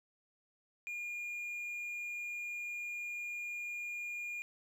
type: tone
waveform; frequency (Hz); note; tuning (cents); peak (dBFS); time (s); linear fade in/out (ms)
triangle; 2422; D#7; -47; -37; 0.87-4.42; 0
effects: none